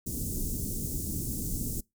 pink band-stop noise, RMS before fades -33 dBFS, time 0.06-1.81 s, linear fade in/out 10 ms, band 330 to 7000 Hz, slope 24 dB/octave, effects noise-tail reverb RT60 0.2 s tail -25 dB re dry

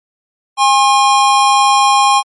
square tone pair together, 814.5 / 1073 Hz, G#5 / C6, -34 / +43 cents, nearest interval perfect fourth, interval 477 cents, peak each -11 dBFS, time 0.57-2.23 s, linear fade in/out 50 ms, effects MP3 48 kbps

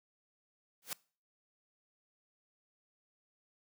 white noise with exponential growth, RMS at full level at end -34 dBFS, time 0.82-0.93 s, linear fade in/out 2 ms, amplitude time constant 23 ms, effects noise-tail reverb RT60 0.4 s tail -23 dB re dry + high-pass 150 Hz 12 dB/octave

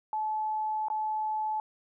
sine tone with dropouts, 863 Hz, A5, 34 cents flat, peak -28 dBFS, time 0.13-1.6 s, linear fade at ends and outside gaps 1 ms, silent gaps 0.884-0.901 s, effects none

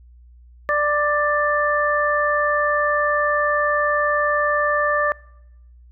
harmonic tone, 590 Hz, D5, 8 cents sharp, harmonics 1 / 2 / 3, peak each -21 / -21 / -21 dBFS, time 0.69-5.12 s, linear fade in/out 0 ms, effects noise-tail reverb RT60 0.9 s tail -24 dB re dry + added 60 Hz sine -44 dBFS peak until 5.91 s

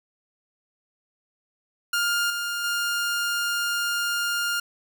sawtooth tone with level steps, 1408 Hz, F6, 14 cents sharp, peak -18 / -23 / -20 dBFS, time 1.93-4.6 s, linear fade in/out 5 ms, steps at 2.3 / 2.64 s, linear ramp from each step 2 ms, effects none

